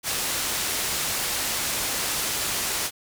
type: low-pass noise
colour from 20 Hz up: white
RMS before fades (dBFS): -27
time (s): 0.03-2.91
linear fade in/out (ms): 50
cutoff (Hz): 11000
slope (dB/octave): 12
effects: none